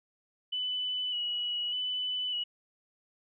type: tone with vibrato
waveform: sine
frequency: 2960 Hz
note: F#7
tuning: in tune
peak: -30 dBFS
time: 0.52-2.44 s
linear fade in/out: 10 ms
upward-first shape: square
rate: 0.83 Hz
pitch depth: 21 cents each way
effects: none